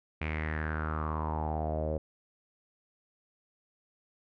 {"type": "tone with low-pass filter sweep", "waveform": "sawtooth", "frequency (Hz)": 77.78, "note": "D#2", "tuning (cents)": 0, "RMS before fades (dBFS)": -33, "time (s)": [0.21, 1.98], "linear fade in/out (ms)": 5, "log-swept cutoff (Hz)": [2400, 530], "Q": 6.4, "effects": []}